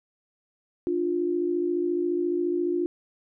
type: tone pair together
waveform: sine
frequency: 297.4 / 351.8 Hz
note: D4 / F4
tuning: +22 / +13 cents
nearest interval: minor third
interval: 291 cents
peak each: -29 / -24 dBFS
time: 0.87-2.86 s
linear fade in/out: 0 ms
effects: none